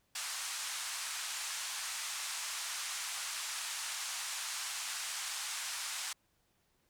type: band-pass noise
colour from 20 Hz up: white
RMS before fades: -40 dBFS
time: 0.15-6.13 s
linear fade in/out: 5 ms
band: 870 to 9200 Hz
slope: 24 dB/octave
effects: pink hiss -75 dBFS RMS until 6.89 s